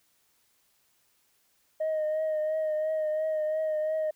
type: tone with vibrato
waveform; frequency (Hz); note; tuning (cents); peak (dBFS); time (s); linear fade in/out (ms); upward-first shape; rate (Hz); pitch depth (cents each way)
sine; 622.3; D#5; 0; -24; 1.8-4.11; 10; triangle; 2.9; 32
effects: tanh soft clip ceiling -24 dBFS + white hiss -69 dBFS RMS until 4.15 s